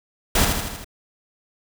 pink noise with echo, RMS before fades -17 dBFS, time 0.35-0.45 s, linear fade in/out 5 ms, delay 79 ms, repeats 5, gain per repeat -4 dB, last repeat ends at 0.845 s, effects none

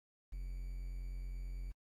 triangle tone with quantisation, 44.66 Hz, F1, 39 cents sharp, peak -38 dBFS, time 0.32-1.72 s, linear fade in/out 10 ms, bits 11, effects AAC 48 kbps

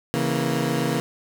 20% pulse chord, A# diminished, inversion first, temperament equal with one note detuned, 136.92 / 164.81 / 233.1 Hz, C#3 / E3 / A#3, -21 / 0 / 0 cents, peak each -21 dBFS, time 0.14-1 s, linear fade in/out 0 ms, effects none

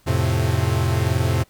45% pulse chord, F major, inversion none, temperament equal, 87.31 / 110 / 130.81 Hz, F2 / A2 / C3, 0 / 0 / 0 cents, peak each -22 dBFS, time 0.06-1.44 s, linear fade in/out 20 ms, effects pink hiss -57 dBFS RMS until 1.49 s

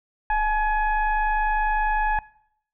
sine tone with frequency modulation, 855 Hz, A5, 50 cents flat, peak -19 dBFS, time 0.3-2.19 s, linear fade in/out 2 ms, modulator 830 Hz, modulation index 0.93, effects noise-tail reverb RT60 0.7 s tail -21 dB re dry

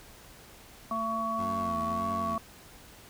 harmonic tone, 224.5 Hz, A3, 35 cents sharp, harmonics 1 / 3 / 5, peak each -36 / -36 / -30 dBFS, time 0.91-2.38 s, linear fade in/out 2 ms
15% pulse tone with vibrato, 87.31 Hz, F2, in tune, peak -32 dBFS, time 1.38-2.37 s, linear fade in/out 20 ms, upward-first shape sine, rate 1.7 Hz, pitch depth 110 cents each way
effects pink hiss -52 dBFS RMS until 3.09 s

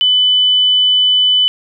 sine tone, 3000 Hz, F#7, 23 cents sharp, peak -8 dBFS, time 0.01-1.48 s, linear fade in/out 0 ms, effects none

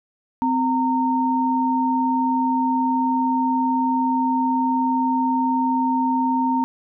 sine tone pair together, 258 / 919.4 Hz, C4 / A#5, -24 / -24 cents, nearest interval octave + minor seventh, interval 2200 cents, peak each -20 dBFS, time 0.42-6.64 s, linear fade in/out 0 ms, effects none

